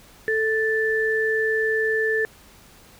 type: tone pair together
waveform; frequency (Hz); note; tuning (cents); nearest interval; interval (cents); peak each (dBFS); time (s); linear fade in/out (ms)
sine; 440 / 1760; A4 / A6; 0 / 0; 2 octaves; 2400; -22; 0.28-2.25; 0
effects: pink hiss -50 dBFS RMS until 2.99 s